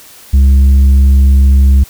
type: tone with tanh clipping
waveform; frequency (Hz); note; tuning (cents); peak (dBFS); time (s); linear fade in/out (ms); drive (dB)
triangle; 67.8; C#2; -38; -4; 0.33-1.84; 10; 9
effects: white hiss -37 dBFS RMS until 1.89 s